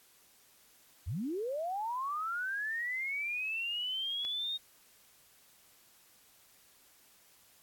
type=linear sweep; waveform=sine; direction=up; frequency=63.1 to 3733 Hz; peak=-33 dBFS; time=1.06-4.58 s; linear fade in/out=20 ms
type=click; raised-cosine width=0.2 ms; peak=-29 dBFS; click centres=4.25 s
effects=white hiss -63 dBFS RMS until 7.62 s + AAC 64 kbps